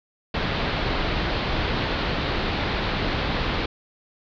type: low-pass noise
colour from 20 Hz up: pink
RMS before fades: -25 dBFS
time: 0.34-3.66 s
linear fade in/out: 5 ms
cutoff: 4400 Hz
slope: 48 dB/octave
effects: none